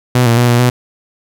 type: tone with pitch steps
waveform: sawtooth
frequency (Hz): 124.3 / 117.1 / 121.6 / 119.8 / 123.8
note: B2 / A#2 / B2 / A#2 / B2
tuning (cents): +12 / +8 / -26 / +48 / +5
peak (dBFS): -4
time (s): 0.15-0.7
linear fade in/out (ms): 5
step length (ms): 110
effects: none